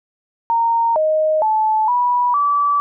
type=tone with pitch steps; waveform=sine; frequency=924 / 623 / 869 / 977 / 1154 Hz; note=A#5 / D#5 / A5 / B5 / D6; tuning=-16 / +2 / -22 / -19 / -31 cents; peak=-13 dBFS; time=0.5-2.8 s; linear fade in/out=0 ms; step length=460 ms; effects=none